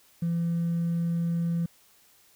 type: tone with hard clipping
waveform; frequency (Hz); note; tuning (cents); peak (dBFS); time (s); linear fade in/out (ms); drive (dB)
triangle; 169.1; E3; +44; -24; 0.22-1.66; 5; 2
effects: white hiss -60 dBFS RMS until 2.35 s